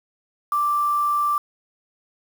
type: tone with quantisation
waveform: sine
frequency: 1175 Hz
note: D6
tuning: 1 cent sharp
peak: -18 dBFS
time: 0.52-1.38 s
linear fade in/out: 2 ms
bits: 6
effects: none